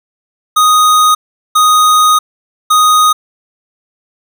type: tone bursts at uneven times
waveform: square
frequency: 1244.5 Hz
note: D#6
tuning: in tune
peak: -6 dBFS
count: 3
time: 0.56-1.15 / 1.55-2.19 / 2.7-3.13 s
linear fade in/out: 10 ms
effects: none